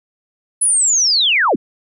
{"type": "linear sweep", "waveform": "sine", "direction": "down", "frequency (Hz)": [10230, 154.7], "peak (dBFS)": -11, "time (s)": [0.61, 1.56], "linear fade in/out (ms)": 10, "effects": []}